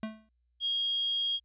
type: tone with exponential decay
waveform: square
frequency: 218.3 Hz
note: A3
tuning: 13 cents flat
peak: -31 dBFS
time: 0.03-0.29 s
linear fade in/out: 2 ms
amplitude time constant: 56 ms
type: tone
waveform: sine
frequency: 3261 Hz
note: G#7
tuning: 32 cents flat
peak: -27 dBFS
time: 0.6-1.4 s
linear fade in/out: 50 ms
effects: added 60 Hz sine -70 dBFS peak until 1.44 s + resampled to 8000 Hz